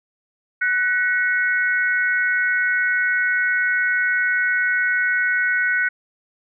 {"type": "tone cluster", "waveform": "sine", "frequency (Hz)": [1490, 1913, 2190], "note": ["F#6", "A#6", "C#7"], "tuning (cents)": [12, 44, -22], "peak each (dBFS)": [-18, -24, -26], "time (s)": [0.61, 5.89], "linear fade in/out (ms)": 10, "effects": []}